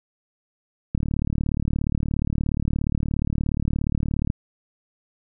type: click train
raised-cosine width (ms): 5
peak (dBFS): -11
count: 125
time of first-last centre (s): 0.95-4.301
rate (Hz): 37
effects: none